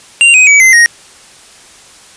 square tone with pitch steps, 2774 / 2515 / 2279 / 2066 / 1872.9 Hz, F7 / D#7 / C#7 / C7 / A#6, -12 / +18 / +47 / -22 / +8 cents, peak -3 dBFS, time 0.21-0.86 s, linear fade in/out 0 ms, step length 130 ms, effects white hiss -38 dBFS RMS until 2.16 s + resampled to 22050 Hz

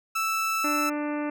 30% pulse tone, 1318.5 Hz, E6, in tune, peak -22 dBFS, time 0.15-0.9 s, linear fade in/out 10 ms
harmonic tone, 296 Hz, D4, 14 cents sharp, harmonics 1 / 2 / 3 / 4 / 5 / 6 / 7 / 8 / 9, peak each -28 / -34 / -38 / -40 / -42 / -44 / -45 / -46 / -47 dBFS, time 0.64-1.3 s, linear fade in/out 5 ms
effects none

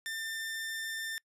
sawtooth tone, 1793 Hz, A6, 32 cents sharp, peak -32 dBFS, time 0.06-1.18 s, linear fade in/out 0 ms, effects noise-tail reverb RT60 0.1 s tail -25 dB re dry + resampled to 32000 Hz

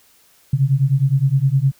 sine beating tone pair, 131.3 / 141 Hz, C3 / C#3, +6 / +30 cents, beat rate 9.7 Hz, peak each -16 dBFS, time 0.53-1.72 s, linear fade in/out 5 ms, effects white hiss -54 dBFS RMS until 1.79 s

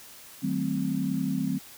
sine chord, D# diminished seventh, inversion none, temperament equal with one note detuned, 155.56 / 189.76 / 220 / 261.6 Hz, D#3 / F#3 / A3 / C4, 0 / +44 / 0 / 0 cents, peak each -33 / -30 / -33 / -29 dBFS, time 0.42-1.59 s, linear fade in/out 20 ms, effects white hiss -48 dBFS RMS until 1.77 s

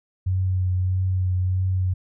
sine tone with vibrato, 92.5 Hz, F#2, in tune, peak -19 dBFS, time 0.26-1.94 s, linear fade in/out 10 ms, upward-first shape triangle, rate 1.6 Hz, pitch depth 23 cents each way, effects none

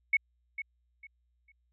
sine tone with echo, 2209 Hz, C#7, 7 cents flat, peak -21 dBFS, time 0.13-0.17 s, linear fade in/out 5 ms, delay 450 ms, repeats 3, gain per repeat -12 dB, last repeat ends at 1.52 s, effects added 60 Hz sine -70 dBFS peak until 1.72 s

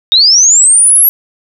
sine linear sweep, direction up, 3653 to 11690 Hz, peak -3 dBFS, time 0.12-1.09 s, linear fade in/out 0 ms, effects none

